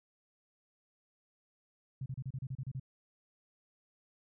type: tone bursts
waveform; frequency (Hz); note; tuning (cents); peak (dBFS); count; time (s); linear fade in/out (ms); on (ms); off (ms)
sine; 131.7; C3; +12; -36; 10; 2.01-2.798; 5; 50; 32
effects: none